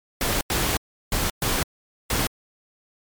pink noise bursts at uneven times, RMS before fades -23 dBFS, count 5, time 0.21-0.41 / 0.5-0.77 / 1.12-1.3 / 1.42-1.63 / 2.1-2.27 s, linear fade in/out 2 ms, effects MP3 96 kbps

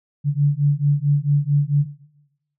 sine beating tone pair, 142.1 / 146.6 Hz, C#3 / D3, +43 / -3 cents, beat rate 4.5 Hz, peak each -17 / -18 dBFS, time 0.24-1.86 s, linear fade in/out 50 ms, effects noise-tail reverb RT60 0.9 s tail -17 dB re dry

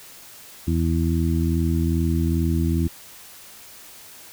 harmonic tone, 82.41 Hz, E2, in tune, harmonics 1 / 2 / 3 / 4, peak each -21 / -24 / -26 / -27 dBFS, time 0.67-2.88 s, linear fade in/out 10 ms, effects white hiss -44 dBFS RMS until 4.32 s

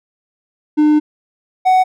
triangle tone pair in turn, 301.8 / 745.3 Hz, D4 / F#5, +47 / +12 cents, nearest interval octave + major third, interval 1565 cents, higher second, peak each -6 dBFS, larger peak neither, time 0.77-1 / 1.65-1.84 s, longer first, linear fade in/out 20 ms, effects none

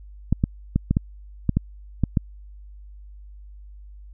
clicks, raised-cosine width 5 ms, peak -6 dBFS, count 9, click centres 0.326 / 0.439 / 0.76 / 0.91 / 0.969 / 1.493 / 1.57 / 2.037 / 2.172 s, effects added 50 Hz sine -40 dBFS peak until 4.13 s

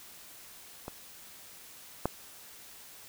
clicks, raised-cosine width 1 ms, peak -24 / -13 dBFS, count 2, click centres 0.881 / 2.056 s, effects white hiss -51 dBFS RMS until 3.08 s

